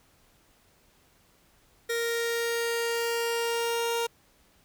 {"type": "tone pair together", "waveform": "sawtooth", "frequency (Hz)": [466.1, 932.3], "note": ["A#4", "A#5"], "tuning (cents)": [0, 0], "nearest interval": "octave", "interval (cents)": 1200, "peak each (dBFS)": [-23, -28], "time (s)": [1.89, 4.07], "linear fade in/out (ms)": 10, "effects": ["pink hiss -63 dBFS RMS until 4.64 s"]}